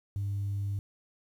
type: tone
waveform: sine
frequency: 100 Hz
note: G2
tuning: 35 cents sharp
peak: -28 dBFS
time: 0.16-0.79 s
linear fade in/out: 0 ms
effects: tanh soft clip ceiling -27 dBFS + 10-bit